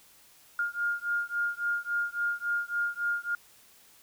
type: beating tone pair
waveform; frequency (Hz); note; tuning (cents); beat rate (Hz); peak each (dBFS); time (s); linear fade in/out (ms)
sine; 1412 / 1415.6; F6 / F6; +19 / +23; 3.6; -31; 0.59-3.35; 2
effects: white hiss -58 dBFS RMS until 4.02 s